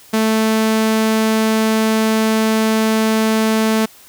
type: tone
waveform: sawtooth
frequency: 220 Hz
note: A3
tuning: in tune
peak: -9 dBFS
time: 0.13-3.86 s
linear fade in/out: 10 ms
effects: white hiss -44 dBFS RMS until 4.08 s